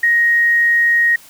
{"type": "tone", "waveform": "sine", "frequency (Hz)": 1876, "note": "A#6", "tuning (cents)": 11, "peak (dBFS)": -10, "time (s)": [0.03, 1.16], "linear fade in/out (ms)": 5, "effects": ["white hiss -43 dBFS RMS until 1.29 s"]}